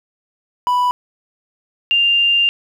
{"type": "tone pair in turn", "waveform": ["triangle", "sine"], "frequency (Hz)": [987.8, 2794], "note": ["B5", "F7"], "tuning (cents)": [0, 0], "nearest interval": "octave + tritone", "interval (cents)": 1800, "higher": "second", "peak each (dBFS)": -11, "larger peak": "neither", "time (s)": [[0.67, 0.91], [1.91, 2.49]], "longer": "second", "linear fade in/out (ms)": 0, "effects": ["8-bit"]}